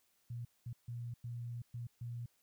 sine tone bursts at uneven times, 119.2 Hz, A#2, 39 cents sharp, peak -40 dBFS, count 6, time 0.3-0.45 / 0.66-0.73 / 0.88-1.14 / 1.24-1.62 / 1.74-1.87 / 2.01-2.26 s, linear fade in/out 5 ms, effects white hiss -75 dBFS RMS until 2.42 s

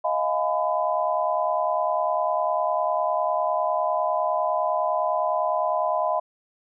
sine chord, F half-diminished seventh, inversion third, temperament just, 628.6 / 698.5 / 838.1 / 1005.8 Hz, Eb5 / F5 / Ab5 / Cb6, +18 / 0 / +16 / +31 cents, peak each -25 / -26 / -31 / -26 dBFS, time 0.04-6.2 s, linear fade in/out 10 ms, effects none

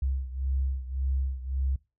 sine beating tone pair, 66 / 67.8 Hz, C2 / C#2, +16 / -38 cents, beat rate 1.8 Hz, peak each -28 / -32 dBFS, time 0.02-1.76 s, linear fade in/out 5 ms, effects noise-tail reverb RT60 0.3 s tail -23 dB re dry

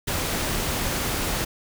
pink noise, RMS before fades -26 dBFS, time 0.07-1.45 s, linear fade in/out 10 ms, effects none

